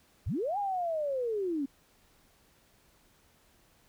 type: linear two-way sweep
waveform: sine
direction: up then down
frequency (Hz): 51.91 to 830.6 to 262.9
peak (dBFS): -29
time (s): 0.26-1.66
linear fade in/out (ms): 10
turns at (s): 0.58
effects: pink hiss -65 dBFS RMS until 3.88 s